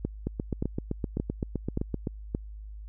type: two click trains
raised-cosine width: 3 ms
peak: -16 / -15 dBFS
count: 15 / 5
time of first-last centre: 0.27-2.072 / 0.05-2.349 s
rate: 7.77 / 1.74 Hz
effects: added 52 Hz sine -39 dBFS peak until 2.88 s